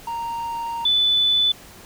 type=tone pair in turn; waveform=triangle / sine; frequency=929 / 3489 Hz; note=A#5 / A7; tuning=-6 / -15 cents; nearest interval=octave + major seventh; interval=2291 cents; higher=second; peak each=-23 / -15 dBFS; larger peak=second; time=0.07-0.85 / 0.85-1.52 s; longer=first; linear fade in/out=5 ms; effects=pink hiss -44 dBFS RMS until 1.85 s